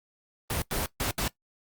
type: noise bursts at uneven times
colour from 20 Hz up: pink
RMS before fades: -29 dBFS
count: 4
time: 0.5-0.62 / 0.71-0.86 / 1-1.11 / 1.18-1.28 s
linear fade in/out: 2 ms
effects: noise-tail reverb RT60 0.1 s tail -19 dB re dry + Opus 32 kbps